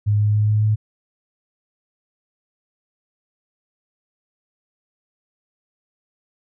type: tone with pitch steps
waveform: sine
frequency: 104.2 / 104.99 / 105.78 / 106.57 / 107.38 Hz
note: G#2 / G#2 / G#2 / G#2 / A2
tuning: +6 / +19 / +32 / +45 / -42 cents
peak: -14 dBFS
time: 0.06-0.76 s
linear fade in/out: 20 ms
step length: 140 ms
effects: none